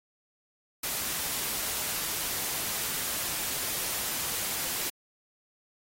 white noise, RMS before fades -32 dBFS, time 0.83-4.9 s, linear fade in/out 5 ms, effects AAC 48 kbps

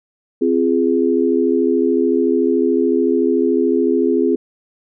sine chord, F minor, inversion second, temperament equal with one note detuned, 261.6 / 341.6 / 415.3 Hz, C4 / F4 / Ab4, 0 / -38 / 0 cents, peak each -17 dBFS, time 0.41-4.36 s, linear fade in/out 10 ms, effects none

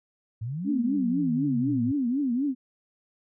sine exponential two-way sweep, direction up then down, 104.2 to 233.1 to 108.8 Hz, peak -29 dBFS, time 0.41-1.92 s, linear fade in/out 10 ms, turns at 0.72 s
sine tone with vibrato, 261.6 Hz, C4, in tune, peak -23 dBFS, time 0.64-2.55 s, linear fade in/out 50 ms, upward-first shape triangle, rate 4 Hz, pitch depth 230 cents each way
effects none

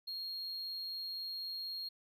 triangle tone, 4259 Hz, C8, 30 cents sharp, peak -38 dBFS, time 0.07-1.89 s, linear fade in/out 10 ms, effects none

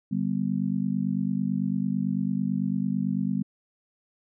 sine chord, G major, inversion second, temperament just, 147 / 196 / 245 Hz, D3 / G3 / B3, +2 / 0 / -14 cents, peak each -32 / -26 / -29 dBFS, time 0.11-3.43 s, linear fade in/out 10 ms, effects none

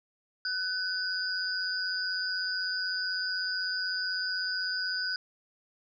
sine tone cluster, 1501 / 4768 / 4952 Hz, F#6 / D8 / D#8, +24 / +25 / -9 cents, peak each -32 / -35 / -35 dBFS, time 0.45-5.16 s, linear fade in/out 2 ms, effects none

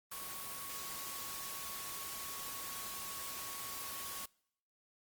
sine tone in noise, 1108.7 Hz, C#6, in tune, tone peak -50 dBFS, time 0.11-4.26 s, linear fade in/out 10 ms, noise white, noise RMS -44 dBFS, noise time 0.11-4.26 s, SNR -9 dB, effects noise-tail reverb RT60 0.7 s tail -25 dB re dry + Opus 24 kbps

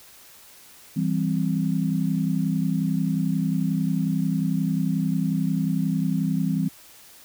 sine chord, C major, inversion first, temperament equal, 164.81 / 196 / 261.6 Hz, E3 / G3 / C4, 0 / 0 / 0 cents, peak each -24 / -25 / -27 dBFS, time 0.96-6.69 s, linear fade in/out 10 ms, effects white hiss -49 dBFS RMS until 7.24 s

